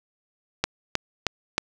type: click train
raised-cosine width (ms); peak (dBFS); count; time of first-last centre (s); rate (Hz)
0.2; -4; 4; 0.64-1.58; 3.19
effects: none